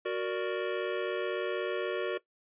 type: chord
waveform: square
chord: Gb augmented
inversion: none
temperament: equal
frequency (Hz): 370 / 466.2 / 587.3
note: Gb4 / Bb4 / D5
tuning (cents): 0 / 0 / 0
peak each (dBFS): -34 / -35 / -37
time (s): 0.05-2.18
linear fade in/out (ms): 10
effects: noise-tail reverb RT60 0.1 s tail -17 dB re dry + resampled to 8000 Hz